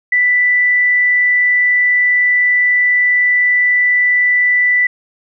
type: tone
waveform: sine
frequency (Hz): 1979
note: B6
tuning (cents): +3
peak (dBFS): -9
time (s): 0.12-4.87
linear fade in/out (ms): 5
effects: none